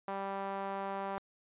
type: tone with band-pass filter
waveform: sawtooth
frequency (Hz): 196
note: G3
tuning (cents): 0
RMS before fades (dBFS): -38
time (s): 0.08-1.18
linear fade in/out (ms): 0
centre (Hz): 870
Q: 1.8
effects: resampled to 8000 Hz